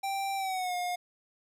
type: tone with pitch glide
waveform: square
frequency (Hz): 784 to 714.8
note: G5 to F5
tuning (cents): 0 to +40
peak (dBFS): -31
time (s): 0.03-0.96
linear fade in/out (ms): 10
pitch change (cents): -160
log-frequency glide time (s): 0.36-0.75
effects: resampled to 32000 Hz + 11-bit